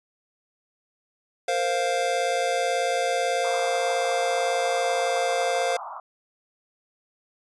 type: chord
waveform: square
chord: Bb suspended second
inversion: none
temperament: just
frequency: 466.2 / 524.4 / 699.2 Hz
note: Bb4 / C5 / F5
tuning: 0 / +4 / +2 cents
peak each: -31 / -27 / -26 dBFS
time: 1.48-5.77 s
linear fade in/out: 5 ms
type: band-pass noise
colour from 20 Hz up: white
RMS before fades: -37 dBFS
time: 3.44-6 s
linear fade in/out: 2 ms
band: 650 to 1300 Hz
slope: 96 dB/octave
effects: resampled to 22050 Hz